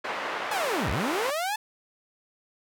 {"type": "band-pass noise", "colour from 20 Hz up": "pink", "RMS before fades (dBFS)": -32, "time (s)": [0.04, 1.31], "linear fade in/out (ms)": 10, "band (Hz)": [660, 2000], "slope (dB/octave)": 12}
{"type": "linear two-way sweep", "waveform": "sawtooth", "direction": "down then up", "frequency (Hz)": [880, 51.91, 880], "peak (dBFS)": -23, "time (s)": [0.51, 1.56], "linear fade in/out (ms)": 5, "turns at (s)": 0.9}
{"effects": []}